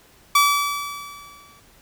sawtooth tone with exponential decay, 1151 Hz, D6, 35 cents flat, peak -8 dBFS, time 0.35-1.6 s, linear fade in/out 5 ms, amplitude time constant 270 ms, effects pink hiss -53 dBFS RMS until 1.81 s

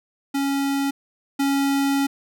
square tone pair in turn, 277.2 / 277.2 Hz, C#4 / C#4, 0 / 0 cents, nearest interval unison, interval 0 cents, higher neither, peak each -21 / -19 dBFS, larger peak second, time 0.34-0.91 / 1.39-2.07 s, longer second, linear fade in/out 10 ms, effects none

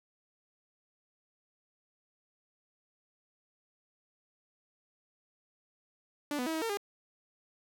sawtooth tone with pitch steps, 292.5 / 248.6 / 322.2 / 318.9 / 455.1 / 405.4 Hz, D4 / B3 / E4 / D#4 / A#4 / G#4, -7 / +12 / -39 / +43 / -42 / -42 cents, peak -28 dBFS, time 6.31-6.772 s, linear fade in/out 2 ms, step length 77 ms, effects none

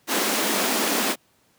pink high-pass noise, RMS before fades -23 dBFS, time 0.07-1.16 s, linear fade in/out 50 ms, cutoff 190 Hz, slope 96 dB/octave, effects pink hiss -62 dBFS RMS until 1.58 s + high-pass 100 Hz 12 dB/octave

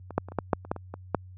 clicks, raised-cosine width 1 ms, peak -24 / -9 / -27 / -27 / -11 / -7 / -28 / -12 / -24 / -22 / -9 dBFS, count 11, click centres 0.107 / 0.18 / 0.286 / 0.32 / 0.387 / 0.532 / 0.65 / 0.715 / 0.763 / 0.94 / 1.147 s, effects added 92 Hz sine -43 dBFS peak until 1.37 s + high-pass 60 Hz 12 dB/octave

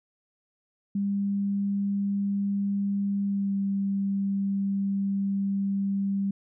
sine tone with pitch glide, 199.8 to 197.28 Hz, G3 to G3, +33 to +11 cents, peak -24 dBFS, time 0.95-6.31 s, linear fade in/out 5 ms, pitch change -22 cents, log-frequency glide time 3.24-3.55 s, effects none

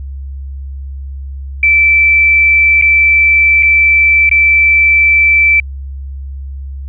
sine tone with dropouts, 2327 Hz, D7, 17 cents flat, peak -5 dBFS, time 1.63-5.6 s, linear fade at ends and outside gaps 2 ms, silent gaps 2.814-2.822 / 3.626-3.63 / 4.293-4.313 s, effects added 68 Hz sine -21 dBFS peak until 6.88 s

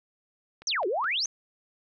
click train, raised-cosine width 0.3 ms, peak -30 dBFS, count 4, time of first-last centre 0.62-1.254 s, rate 4.73 Hz
sine exponential two-way sweep, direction down then up, 6520 to 343.9 to 6520 Hz, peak -25 dBFS, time 0.67-1.26 s, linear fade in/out 2 ms, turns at 0.87 s
effects none

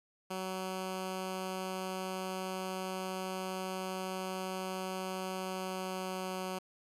10% pulse tone with pitch glide, 187.4 to 186.21 Hz, F#3 to F#3, +22 to +11 cents, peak -28 dBFS, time 0.3-6.59 s, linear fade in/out 10 ms, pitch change -11 cents, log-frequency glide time 5.35-6.45 s, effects resampled to 32000 Hz + 10-bit

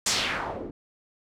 white noise with low-pass filter sweep, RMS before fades -29 dBFS, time 0.06-0.71 s, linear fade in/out 5 ms, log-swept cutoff 7700 to 270 Hz, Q 1.9, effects none

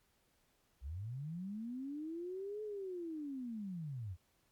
sine linear two-way sweep, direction up then down, 58.8 to 431.5 to 81 Hz, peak -40 dBFS, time 0.81-4.17 s, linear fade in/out 50 ms, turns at 2.63 s, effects pink hiss -75 dBFS RMS until 4.51 s + MP3 96 kbps

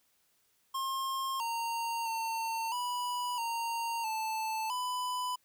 square tone with pitch steps, 1069 / 924 / 905 / 982 / 925 / 880 / 998 Hz, C6 / A#5 / A5 / B5 / A#5 / A5 / B5, +37 / -16 / +48 / -10 / -14 / 0 / +18 cents, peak -33 dBFS, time 0.74-5.36 s, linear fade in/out 10 ms, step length 660 ms, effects white hiss -72 dBFS RMS until 5.44 s

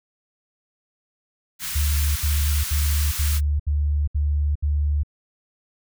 white band-stop noise, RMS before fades -29 dBFS, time 1.59-3.41 s, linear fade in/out 50 ms, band 210 to 1100 Hz, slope 24 dB/octave
sine tone bursts, 73.42 Hz, D2, in tune, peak -18 dBFS, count 7, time 1.75-5.034 s, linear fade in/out 10 ms, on 410 ms, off 69 ms
effects none

